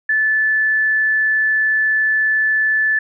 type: tone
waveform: sine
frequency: 1743 Hz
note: A6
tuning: 17 cents flat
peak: -13 dBFS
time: 0.09-2.99 s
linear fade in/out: 5 ms
effects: none